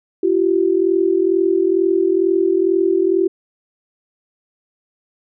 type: tone pair together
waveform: sine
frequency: 340.7 / 382.9 Hz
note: F4 / G4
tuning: -43 / -41 cents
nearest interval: major second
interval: 202 cents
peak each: -16 / -15 dBFS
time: 0.23-3.28 s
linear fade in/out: 5 ms
effects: none